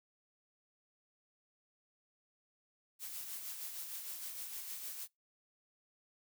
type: noise with tremolo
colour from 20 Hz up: blue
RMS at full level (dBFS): -43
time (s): 2.99-5.08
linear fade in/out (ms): 50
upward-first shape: sine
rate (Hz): 6.5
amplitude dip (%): 40
effects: noise-tail reverb RT60 0.2 s tail -26 dB re dry